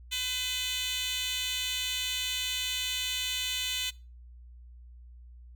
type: tone with high-pass filter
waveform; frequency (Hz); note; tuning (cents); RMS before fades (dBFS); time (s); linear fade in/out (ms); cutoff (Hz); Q
10% pulse; 505; B4; +39; -32; 0.11-3.91; 20; 3400; 2.4
effects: noise-tail reverb RT60 0.3 s tail -22 dB re dry + added 60 Hz sine -47 dBFS peak until 5.55 s